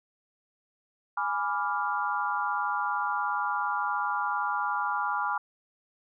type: chord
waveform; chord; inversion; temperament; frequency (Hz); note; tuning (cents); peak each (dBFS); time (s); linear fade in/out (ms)
sine; G# diminished seventh; none; equal; 830.6 / 987.8 / 1174.7 / 1396.9; G#5 / B5 / D6 / F6; 0 / 0 / 0 / 0; -32; 1.17-5.38; 5
effects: none